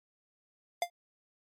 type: tone with exponential decay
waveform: square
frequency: 698.5 Hz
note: F5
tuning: in tune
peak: -24 dBFS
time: 0.82-0.9 s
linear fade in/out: 2 ms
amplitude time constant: 16 ms
effects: MP3 64 kbps